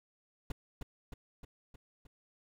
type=noise with echo; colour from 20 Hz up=brown; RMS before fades=-35 dBFS; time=0.5-0.52 s; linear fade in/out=5 ms; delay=310 ms; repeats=5; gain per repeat=-4 dB; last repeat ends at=2.07 s; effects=none